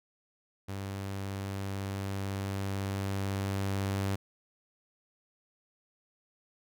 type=tone with level ramp; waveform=sawtooth; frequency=98 Hz; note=G2; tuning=in tune; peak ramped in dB=-32 to -25 dBFS; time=0.68-4.16 s; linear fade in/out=10 ms; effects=none